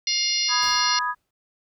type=harmonic tone; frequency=706 Hz; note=F5; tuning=19 cents sharp; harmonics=3 / 4 / 5 / 6 / 7 / 8; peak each=-30 / -30 / -33 / -25 / -27 / -27 dBFS; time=0.07-0.99 s; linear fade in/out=2 ms
type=chord; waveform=sine; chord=G# minor; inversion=first; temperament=equal; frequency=987.8 / 1244.5 / 1661.2 Hz; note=B5 / D#6 / G#6; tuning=0 / 0 / 0 cents; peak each=-26 / -27 / -28 dBFS; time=0.48-1.15 s; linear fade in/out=50 ms
type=noise with exponential decay; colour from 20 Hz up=pink; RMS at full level=-40 dBFS; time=0.62-1.31 s; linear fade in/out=5 ms; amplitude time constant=150 ms
effects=none